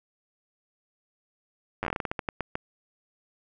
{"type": "slowing click train", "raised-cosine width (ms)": 0.5, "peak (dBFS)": -14, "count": 15, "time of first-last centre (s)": [1.83, 2.554], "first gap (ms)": 9, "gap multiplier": 1.24, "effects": []}